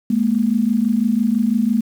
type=tone pair together; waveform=sine; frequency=212 / 238 Hz; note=G#3 / A#3; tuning=+36 / +36 cents; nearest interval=major second; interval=200 cents; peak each=-17 dBFS; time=0.1-1.81 s; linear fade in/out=5 ms; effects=7-bit